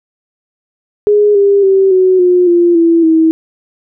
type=tone with pitch steps; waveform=sine; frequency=415.3 / 400.5 / 386.1 / 372.3 / 359 / 346.2 / 333.8 / 321.9 Hz; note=G#4 / G4 / G4 / F#4 / F4 / F4 / E4 / E4; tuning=0 / +37 / -26 / +11 / +48 / -15 / +22 / -41 cents; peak=-5 dBFS; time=1.07-3.31 s; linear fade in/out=0 ms; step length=280 ms; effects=none